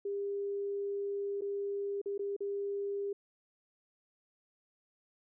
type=tone with dropouts; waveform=sine; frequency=401.3 Hz; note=G4; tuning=41 cents sharp; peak=-33 dBFS; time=0.05-3.13 s; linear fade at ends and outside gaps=5 ms; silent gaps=1.41-1.418 / 2.016-2.058 / 2.179-2.192 / 2.365-2.405 s; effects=none